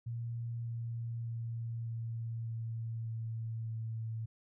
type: tone with pitch steps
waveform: sine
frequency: 117.1 / 116.29 / 115.49 / 114.69 / 113.9 / 113.11 / 112.33 Hz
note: A#2 / A#2 / A#2 / A#2 / A#2 / A2 / A2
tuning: +8 / -4 / -16 / -28 / -40 / +48 / +36 cents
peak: -36 dBFS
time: 0.06-4.26 s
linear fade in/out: 10 ms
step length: 600 ms
effects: none